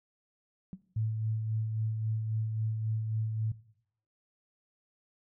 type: tone with exponential decay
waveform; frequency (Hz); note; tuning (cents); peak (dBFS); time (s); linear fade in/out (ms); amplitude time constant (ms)
sine; 185; F#3; 0; -34; 0.73-0.82; 0; 18
type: tone with tremolo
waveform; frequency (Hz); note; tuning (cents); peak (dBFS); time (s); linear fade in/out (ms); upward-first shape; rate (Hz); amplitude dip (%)
sine; 110; A2; 0; -27; 0.96-3.52; 5; sine; 3.7; 35
effects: noise-tail reverb RT60 0.7 s tail -19 dB re dry